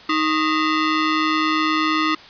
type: ring-modulated tone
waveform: sawtooth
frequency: 777 Hz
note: G5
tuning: 16 cents flat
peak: -10 dBFS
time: 0.09-2.15 s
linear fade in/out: 5 ms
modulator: 464 Hz
effects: white hiss -42 dBFS RMS until 2.29 s + resampled to 11025 Hz